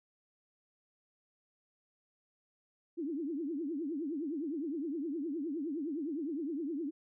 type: tone with vibrato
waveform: sine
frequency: 305.2 Hz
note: D#4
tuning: 33 cents flat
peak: -34 dBFS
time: 2.97-6.91 s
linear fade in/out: 20 ms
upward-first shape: triangle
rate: 9.7 Hz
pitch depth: 270 cents each way
effects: none